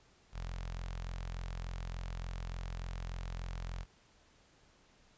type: tone with notch filter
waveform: sawtooth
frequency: 43.43 Hz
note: F1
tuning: 9 cents flat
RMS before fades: -41 dBFS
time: 0.32-3.86 s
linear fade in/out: 50 ms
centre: 310 Hz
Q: 0.56
effects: pink hiss -66 dBFS RMS until 5.17 s + resampled to 16000 Hz